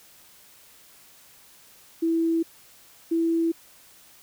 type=tone pair in turn; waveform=sine; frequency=329.6 / 331 Hz; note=E4 / E4; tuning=0 / +7 cents; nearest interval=unison; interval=7 cents; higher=second; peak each=-20 dBFS; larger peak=neither; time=2.02-2.43 / 3.11-3.52 s; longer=neither; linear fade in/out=10 ms; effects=white hiss -53 dBFS RMS until 4.22 s